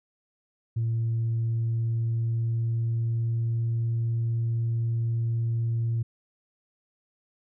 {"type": "tone with pitch glide", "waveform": "sine", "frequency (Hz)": [114.5, 115.5], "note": ["A#2", "A#2"], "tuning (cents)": [-31, -16], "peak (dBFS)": -22, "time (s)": [0.76, 6.03], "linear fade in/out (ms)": 10, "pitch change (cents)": 15, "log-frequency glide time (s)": [1.3, 3.75], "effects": ["tanh soft clip ceiling -21 dBFS"]}